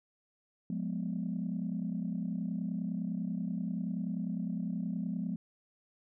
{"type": "chord", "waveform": "sine", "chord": "F diminished", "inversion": "none", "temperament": "equal with one note detuned", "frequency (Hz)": [177.46, 207.7, 246.9], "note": ["F3", "Ab3", "Cb4"], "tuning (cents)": [28, 0, 0], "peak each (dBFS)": [-35, -36, -38], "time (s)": [0.7, 5.36], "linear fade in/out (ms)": 2, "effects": ["tanh soft clip ceiling -25 dBFS"]}